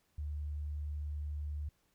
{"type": "tone", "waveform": "sine", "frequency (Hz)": 74.1, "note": "D2", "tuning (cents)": 16, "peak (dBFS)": -36, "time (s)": [0.18, 1.69], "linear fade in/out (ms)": 5, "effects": ["pink hiss -75 dBFS RMS until 1.94 s"]}